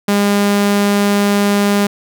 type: tone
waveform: sawtooth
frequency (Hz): 202.9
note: G#3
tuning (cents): -40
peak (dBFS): -7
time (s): 0.08-1.87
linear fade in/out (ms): 5
effects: none